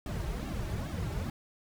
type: noise with flanger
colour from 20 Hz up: brown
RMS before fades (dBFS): -35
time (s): 0.06-1.3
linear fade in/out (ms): 2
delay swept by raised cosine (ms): 2 to 4.2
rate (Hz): 2.4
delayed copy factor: -0.95
effects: none